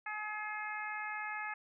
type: harmonic tone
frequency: 424.5 Hz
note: G#4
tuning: 38 cents sharp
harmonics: 2 / 3 / 4 / 5 / 6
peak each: -43 / -45 / -42 / -44 / -48 dBFS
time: 0.06-1.54 s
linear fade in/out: 5 ms
effects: none